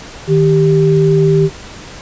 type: tone pair together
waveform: sine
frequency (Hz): 155.56 / 392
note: D#3 / G4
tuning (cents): 0 / 0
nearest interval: octave + major third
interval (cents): 1600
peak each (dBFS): -10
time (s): 0.27-1.5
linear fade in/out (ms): 50
effects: pink hiss -32 dBFS RMS until 2.01 s + resampled to 16000 Hz